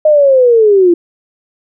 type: linear sweep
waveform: sine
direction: down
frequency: 622.3 to 336.1 Hz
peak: -4 dBFS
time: 0.05-0.94 s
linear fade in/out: 5 ms
effects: none